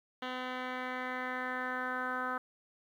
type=tone with low-pass filter sweep; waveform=10% pulse; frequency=254 Hz; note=B3; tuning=49 cents sharp; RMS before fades=-37 dBFS; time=0.22-2.38 s; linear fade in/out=5 ms; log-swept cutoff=2800 to 1400 Hz; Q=3.9; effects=11-bit